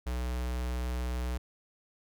square tone with notch filter, 61.74 Hz, B1, in tune, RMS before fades -33 dBFS, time 0.06-1.38 s, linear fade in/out 10 ms, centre 230 Hz, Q 2, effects none

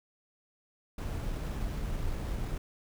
brown noise with sample-and-hold, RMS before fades -34 dBFS, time 0.98-2.58 s, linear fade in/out 5 ms, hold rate 8820 Hz, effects none

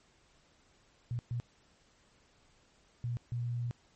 sine tone bursts at uneven times, 120 Hz, B2, 49 cents flat, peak -32 dBFS, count 4, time 1.11-1.19 / 1.31-1.4 / 3.04-3.17 / 3.32-3.71 s, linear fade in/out 0 ms, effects pink hiss -67 dBFS RMS until 3.95 s + MP3 32 kbps

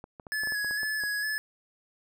clicks, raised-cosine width 1 ms, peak -29 dBFS, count 10, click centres 0.041 / 0.198 / 0.268 / 0.435 / 0.473 / 0.522 / 0.646 / 0.71 / 0.832 / 1.037 s
square tone with vibrato, 1699 Hz, G#6, 39 cents sharp, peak -29 dBFS, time 0.32-1.38 s, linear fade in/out 0 ms, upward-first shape square, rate 2.2 Hz, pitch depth 26 cents each way
effects none

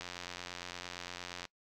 click train, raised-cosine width 0.2 ms, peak -24 dBFS, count 129, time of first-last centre 0.01-1.453 s, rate 88.7 Hz, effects noise-tail reverb RT60 0.1 s tail -23 dB re dry

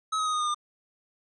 square tone with pitch steps, 1281 / 1265.6 / 1250.3 / 1235.2 / 1220.3 / 1205.6 Hz, E6 / D#6 / D#6 / D#6 / D#6 / D6, -50 / +29 / +8 / -13 / -34 / +45 cents, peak -26 dBFS, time 0.12-0.546 s, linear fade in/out 10 ms, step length 71 ms, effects resampled to 22050 Hz

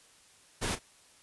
pink noise with echo, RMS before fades -32 dBFS, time 0.61-0.76 s, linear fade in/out 20 ms, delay 35 ms, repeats 1, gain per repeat -13 dB, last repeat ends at 0.795 s, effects white hiss -60 dBFS RMS until 1.22 s + resampled to 24000 Hz

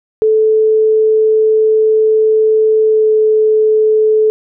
sine tone with pitch glide, 436.1 to 433.1 Hz, A4 to A4, -15 to -27 cents, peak -7 dBFS, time 0.22-4.3 s, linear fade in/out 0 ms, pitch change -12 cents, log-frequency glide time 2.84-3.11 s, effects none

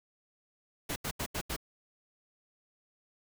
pink noise bursts, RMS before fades -35 dBFS, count 5, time 0.89-1.565 s, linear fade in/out 10 ms, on 71 ms, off 80 ms, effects none

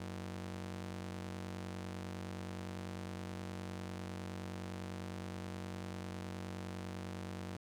sawtooth ring-modulated tone, 138.59 Hz, C#3, in tune, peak -35 dBFS, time 0-7.57 s, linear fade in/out 5 ms, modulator 44.4 Hz, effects low-pass 10000 Hz 12 dB/octave + 12-bit

